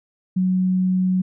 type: tone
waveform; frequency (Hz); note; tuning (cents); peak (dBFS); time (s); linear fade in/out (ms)
sine; 185; F#3; 0; -16; 0.36-1.22; 10
effects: none